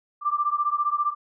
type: beating tone pair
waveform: sine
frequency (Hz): 1174.7 / 1189.7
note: D6 / D6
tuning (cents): 0 / +22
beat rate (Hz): 15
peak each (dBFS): -24 / -25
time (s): 0.21-1.15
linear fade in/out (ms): 50
effects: none